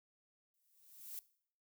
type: noise with exponential growth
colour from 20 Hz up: violet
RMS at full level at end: -44 dBFS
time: 0.54-1.19 s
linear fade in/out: 1 ms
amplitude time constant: 140 ms
effects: noise-tail reverb RT60 0.6 s tail -20 dB re dry